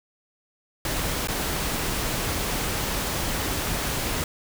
pink noise with dropouts, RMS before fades -27 dBFS, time 0.85-4.24 s, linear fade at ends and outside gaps 2 ms, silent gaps 1.273-1.284 s, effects none

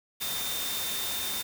sine tone in noise, 3621 Hz, A7, 49 cents sharp, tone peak -35 dBFS, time 0.2-1.43 s, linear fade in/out 20 ms, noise white, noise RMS -33 dBFS, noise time 0.2-1.43 s, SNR -5 dB, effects none

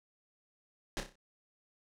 pink noise with echo, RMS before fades -35 dBFS, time 0.97-1 s, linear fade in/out 0 ms, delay 31 ms, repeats 5, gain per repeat -7 dB, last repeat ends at 1.155 s, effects low-pass 8000 Hz 12 dB/octave

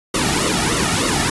pink noise with flanger, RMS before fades -18 dBFS, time 0.14-1.3 s, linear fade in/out 5 ms, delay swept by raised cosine 1.2 to 1.98 ms, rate 3.3 Hz, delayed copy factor -0.85, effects resampled to 24000 Hz

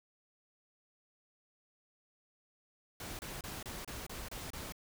pink noise bursts, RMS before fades -44 dBFS, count 8, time 3-4.723 s, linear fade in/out 2 ms, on 190 ms, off 29 ms, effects none

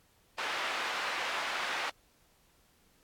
pink band-pass noise, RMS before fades -35 dBFS, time 0.38-1.9 s, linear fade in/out 5 ms, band 1000 to 2800 Hz, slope 12 dB/octave, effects pink hiss -67 dBFS RMS until 3.03 s + AAC 64 kbps

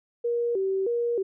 sine tone with vibrato, 427 Hz, G#4, 48 cents sharp, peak -23 dBFS, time 0.24-1.23 s, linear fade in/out 10 ms, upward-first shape square, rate 1.6 Hz, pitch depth 180 cents each way, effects none

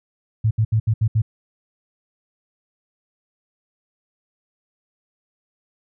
sine tone bursts at uneven times, 110 Hz, A2, in tune, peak -14 dBFS, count 6, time 0.44-0.51 / 0.58-0.65 / 0.72-0.8 / 0.87-0.94 / 1.01-1.08 / 1.15-1.22 s, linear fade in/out 10 ms, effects none

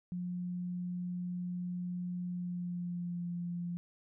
sine tone with pitch glide, 178.3 to 173.93 Hz, F3 to F3, +36 to -7 cents, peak -35 dBFS, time 0.12-3.77 s, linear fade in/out 0 ms, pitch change -43 cents, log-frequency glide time 2.25-3.26 s, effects none

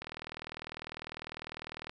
click train, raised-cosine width 0.3 ms, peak -24 dBFS, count 76, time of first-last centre 0.02-1.895 s, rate 40 Hz, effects none

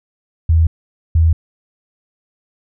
sine tone pair in turn, 81.4 / 81.4 Hz, E2 / E2, -21 / -21 cents, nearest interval unison, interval 0 cents, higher neither, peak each -8 dBFS, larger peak neither, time 0.49-0.67 / 1.15-1.33 s, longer neither, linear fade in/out 5 ms, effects none

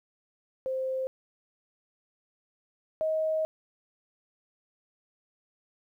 sine tone pair in turn, 523.3 / 631 Hz, C5 / D#5, 0 / +24 cents, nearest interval minor third, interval 324 cents, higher second, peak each -28 / -25 dBFS, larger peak second, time 0.66-1.07 / 3.01-3.45 s, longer second, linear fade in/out 0 ms, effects 11-bit

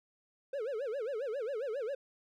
triangle tone with vibrato, 493.9 Hz, B4, in tune, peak -32 dBFS, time 0.53-1.95 s, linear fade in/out 5 ms, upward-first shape sine, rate 7.4 Hz, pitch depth 270 cents each way, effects none

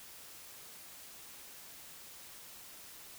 silence, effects white hiss -52 dBFS RMS until 3.18 s

